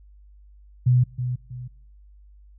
sine tone with echo, 124.8 Hz, B2, 19 cents sharp, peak -14 dBFS, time 0.86-1.04 s, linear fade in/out 10 ms, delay 320 ms, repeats 2, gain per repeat -9 dB, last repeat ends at 1.68 s, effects noise-tail reverb RT60 0.6 s tail -24 dB re dry + added 50 Hz sine -47 dBFS peak until 2.58 s

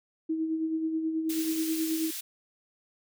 sine tone with tremolo, 320 Hz, D#4, 49 cents sharp, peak -25 dBFS, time 0.29-2.11 s, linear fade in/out 10 ms, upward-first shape sine, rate 9.3 Hz, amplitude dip 45%
white high-pass noise, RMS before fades -37 dBFS, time 1.29-2.21 s, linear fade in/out 10 ms, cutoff 2300 Hz, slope 12 dB/octave
effects none

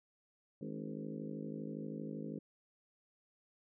harmonic tone with a mistuned harmonic, 52.6 Hz, G#1, 23 cents sharp, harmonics 3 / 4 / 5 / 6 / 7 / 8 / 9 / 10, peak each -47 / -45 / -47 / -50 / -55 / -51 / -53 / -55 dBFS, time 0.61-2.39 s, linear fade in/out 5 ms, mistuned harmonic 5, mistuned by +56 cents, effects none

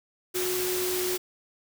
sine tone in noise, 365.1 Hz, F#4, 23 cents flat, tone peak -28 dBFS, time 0.34-1.18 s, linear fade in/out 20 ms, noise white, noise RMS -31 dBFS, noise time 0.34-1.18 s, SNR 0 dB, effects none

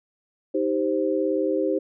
sine chord, C minor, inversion first, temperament just, 314 / 392.4 / 523.3 Hz, Eb4 / G4 / C5, +16 / +2 / 0 cents, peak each -25 dBFS, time 0.54-1.79 s, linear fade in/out 10 ms, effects none

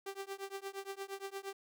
sawtooth tone with tremolo, 392 Hz, G4, in tune, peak -34 dBFS, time 0.06-1.53 s, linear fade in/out 5 ms, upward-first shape triangle, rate 8.6 Hz, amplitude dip 100%, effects none

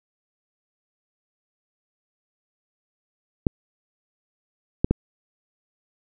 clicks, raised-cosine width 3 ms, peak -5 dBFS, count 3, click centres 3.468 / 4.845 / 4.91 s, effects none

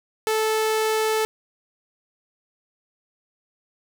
sawtooth tone, 437.2 Hz, A4, 11 cents flat, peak -16 dBFS, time 0.27-1.25 s, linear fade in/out 0 ms, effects none

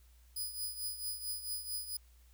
5% pulse tone with tremolo, 4978 Hz, D#8, in tune, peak -28 dBFS, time 0.36-1.97 s, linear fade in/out 5 ms, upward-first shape triangle, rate 4.5 Hz, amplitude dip 75%, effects added 60 Hz sine -59 dBFS peak until 2.33 s + white hiss -70 dBFS RMS until 2.33 s

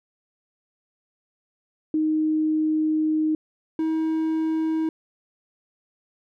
sine / triangle tone pair in turn, 311.1 / 318.7 Hz, D#4 / D#4, 0 / +42 cents, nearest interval unison, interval 42 cents, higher second, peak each -19 dBFS, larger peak neither, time 1.94-3.35 / 3.79-4.89 s, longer first, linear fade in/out 2 ms, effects none

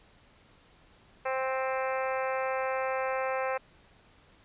harmonic tone, 262.6 Hz, C4, 6 cents sharp, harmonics 2 / 3 / 4 / 5 / 6 / 7 / 8 / 9 / 10, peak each -31 / -35 / -37 / -39 / -41 / -42 / -43 / -44 / -45 dBFS, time 1.25-3.58 s, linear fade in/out 10 ms, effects pink hiss -60 dBFS RMS until 4.44 s + resampled to 8000 Hz

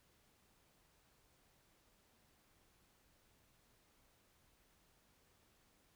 silence, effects pink hiss -73 dBFS RMS until 5.95 s

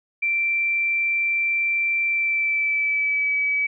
sine tone with pitch glide, 2349 to 2285 Hz, D7 to D7, 0 to -48 cents, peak -19 dBFS, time 0.22-3.67 s, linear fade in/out 10 ms, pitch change -48 cents, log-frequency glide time 2.05-3.35 s, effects none

